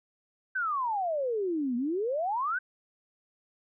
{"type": "exponential two-way sweep", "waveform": "sine", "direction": "down then up", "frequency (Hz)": [1568, 233.2, 1568], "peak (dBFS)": -27, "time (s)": [0.55, 2.59], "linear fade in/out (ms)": 10, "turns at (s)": 1.76, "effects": []}